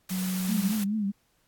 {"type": "noise", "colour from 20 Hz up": "white", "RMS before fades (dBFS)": -37, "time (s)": [0.09, 0.84], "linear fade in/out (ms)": 5}
{"type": "tone", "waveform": "sine", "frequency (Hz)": 185, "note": "F#3", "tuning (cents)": 0, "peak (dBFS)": -27, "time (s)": [0.1, 0.72], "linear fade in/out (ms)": 20}
{"type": "tone with vibrato", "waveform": "sine", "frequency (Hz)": 207.7, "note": "G#3", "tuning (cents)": 0, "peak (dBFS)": -25, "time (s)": [0.48, 1.12], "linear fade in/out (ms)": 20, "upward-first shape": "triangle", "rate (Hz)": 4.7, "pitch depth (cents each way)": 120}
{"effects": ["pink hiss -69 dBFS RMS until 1.47 s", "AAC 64 kbps"]}